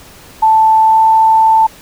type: tone with pitch glide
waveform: sine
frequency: 880 to 886.1 Hz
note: A5 to A5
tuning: 0 to +12 cents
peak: -5 dBFS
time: 0.42-1.67 s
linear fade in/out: 10 ms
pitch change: +12 cents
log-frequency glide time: 0.81-1.02 s
effects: pink hiss -38 dBFS RMS until 1.81 s